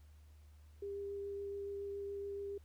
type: tone with vibrato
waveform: sine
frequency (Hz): 400.2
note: G4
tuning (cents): +36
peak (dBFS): -40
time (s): 0.82-2.58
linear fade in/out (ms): 5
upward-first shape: triangle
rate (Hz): 7.1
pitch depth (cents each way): 9
effects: added 75 Hz sine -57 dBFS peak until 2.64 s + pink hiss -73 dBFS RMS until 2.64 s